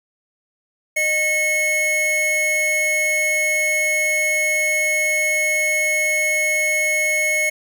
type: tone pair together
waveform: square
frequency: 614 / 2188 Hz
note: D#5 / C#7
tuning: -23 / -23 cents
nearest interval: octave + minor seventh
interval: 2200 cents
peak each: -26 / -18 dBFS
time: 0.96-7.5 s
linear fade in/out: 10 ms
effects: none